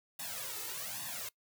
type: noise with flanger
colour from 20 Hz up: white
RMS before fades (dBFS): -41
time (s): 0.19-1.29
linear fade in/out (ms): 5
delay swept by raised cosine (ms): 1.1 to 2.3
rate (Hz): 1.2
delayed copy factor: +0.9
effects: noise-tail reverb RT60 0.1 s tail -22 dB re dry + high-pass 100 Hz 12 dB/octave